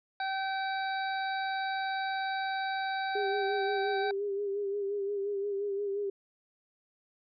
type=harmonic tone; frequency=771 Hz; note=G5; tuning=29 cents flat; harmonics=1 / 2 / 3 / 5 / 6; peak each=-32 / -36 / -44 / -43 / -48 dBFS; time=0.2-4.11 s; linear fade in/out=2 ms
type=tone with vibrato; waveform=sine; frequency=402.1 Hz; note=G4; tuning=44 cents sharp; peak=-30 dBFS; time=3.15-6.1 s; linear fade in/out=5 ms; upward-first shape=sine; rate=5.7 Hz; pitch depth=44 cents each way
effects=none